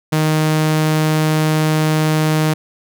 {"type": "tone", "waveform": "sawtooth", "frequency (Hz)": 155.56, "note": "D#3", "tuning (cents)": 0, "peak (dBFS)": -9, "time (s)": [0.12, 2.54], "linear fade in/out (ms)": 10, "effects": []}